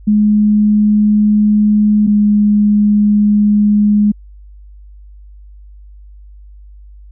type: tone pair in turn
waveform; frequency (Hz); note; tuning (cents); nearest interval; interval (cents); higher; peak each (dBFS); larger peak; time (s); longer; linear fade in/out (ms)
sine; 210.1 / 208; G#3 / G#3; +20 / +3; unison; 17; first; -7; neither; 0.07-2.07 / 2.07-4.12; second; 10
effects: added 50 Hz sine -34 dBFS peak until 7.11 s